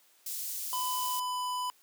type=high-pass noise; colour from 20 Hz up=white; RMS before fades=-37 dBFS; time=0.26-1.2 s; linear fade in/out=5 ms; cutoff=5500 Hz; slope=12 dB/octave
type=tone with pitch glide; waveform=square; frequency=1004 to 997.6 Hz; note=B5 to B5; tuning=+28 to +17 cents; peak=-32 dBFS; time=0.73-1.7 s; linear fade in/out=0 ms; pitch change=-11 cents; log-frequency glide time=0.88-1.41 s
effects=white hiss -64 dBFS RMS until 1.82 s + high-pass 300 Hz 12 dB/octave